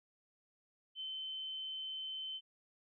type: tone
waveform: sine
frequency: 3072 Hz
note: G7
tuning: 36 cents flat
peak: -40 dBFS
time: 0.95-2.41 s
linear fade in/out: 50 ms
effects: none